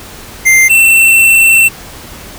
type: tone pair in turn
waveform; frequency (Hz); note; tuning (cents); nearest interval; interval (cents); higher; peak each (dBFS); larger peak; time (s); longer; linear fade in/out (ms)
square; 2093 / 2691; C7 / E7; 0 / +35; major third; 435; second; -4; neither; 0.45-0.69 / 0.69-1.69; second; 20
effects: pink hiss -30 dBFS RMS until 2.38 s